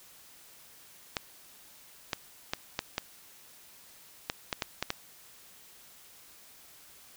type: clicks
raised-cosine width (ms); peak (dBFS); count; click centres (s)
0.2; -12; 10; 1.168 / 2.132 / 2.535 / 2.791 / 2.981 / 4.299 / 4.528 / 4.622 / 4.826 / 4.904
effects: white hiss -55 dBFS RMS until 7.16 s